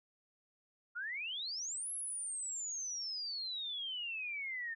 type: exponential two-way sweep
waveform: sine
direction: up then down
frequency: 1374 to 11175 to 1788 Hz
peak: -38 dBFS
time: 0.95-4.75 s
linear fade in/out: 20 ms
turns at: 1.92 s
effects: none